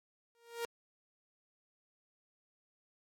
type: tone with exponential growth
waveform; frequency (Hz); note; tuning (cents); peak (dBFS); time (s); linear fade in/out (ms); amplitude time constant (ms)
sawtooth; 467.8; A#4; +6; -29; 0.35-0.65; 0; 64
effects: MP3 64 kbps